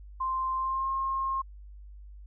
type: tone with pitch glide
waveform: sine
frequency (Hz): 1046.5 to 1070.3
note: C6 to C6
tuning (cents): 0 to +39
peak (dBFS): -27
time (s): 0.2-1.42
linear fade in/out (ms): 10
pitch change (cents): +39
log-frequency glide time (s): 0.56-0.89
effects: added 50 Hz sine -44 dBFS peak until 2.26 s